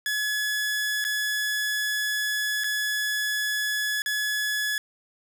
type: tone with dropouts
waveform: sawtooth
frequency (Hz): 1700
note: G#6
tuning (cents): +40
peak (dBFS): -21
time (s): 0.06-4.78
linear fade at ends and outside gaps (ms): 1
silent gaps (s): 1.042-1.049 / 2.637-2.642 / 4.02-4.06
effects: none